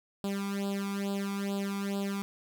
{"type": "tone with flanger", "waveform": "sawtooth", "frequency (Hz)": 198.7, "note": "G3", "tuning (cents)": 24, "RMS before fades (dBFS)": -33, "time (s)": [0.24, 2.22], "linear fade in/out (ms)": 0, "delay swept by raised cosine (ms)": [0.24, 0.88], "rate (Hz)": 2.3, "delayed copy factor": 0.9, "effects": []}